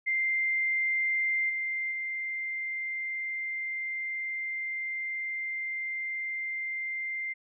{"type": "tone with level steps", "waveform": "sine", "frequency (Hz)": 2093, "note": "C7", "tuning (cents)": 0, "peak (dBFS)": [-25, -29, -31], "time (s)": [0.06, 7.34], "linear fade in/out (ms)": 20, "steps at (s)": [1.49, 1.91], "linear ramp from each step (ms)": 10, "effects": []}